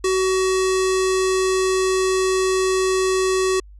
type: tone with low-pass filter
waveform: square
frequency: 376.2 Hz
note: F#4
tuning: 29 cents sharp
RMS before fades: -19 dBFS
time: 0.04-3.6 s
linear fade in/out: 5 ms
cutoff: 7800 Hz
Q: 2.2
effects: added 50 Hz sine -40 dBFS peak until 3.79 s